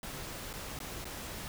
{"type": "noise with dropouts", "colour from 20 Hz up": "pink", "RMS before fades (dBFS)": -42, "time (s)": [0.03, 1.48], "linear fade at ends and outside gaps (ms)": 1, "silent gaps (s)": [[0.53, 0.537], [0.79, 0.802], [1.044, 1.053]], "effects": []}